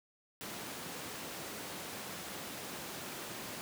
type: high-pass noise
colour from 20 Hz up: pink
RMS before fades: -44 dBFS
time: 0.41-3.61 s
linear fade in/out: 0 ms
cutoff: 170 Hz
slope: 12 dB/octave
effects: none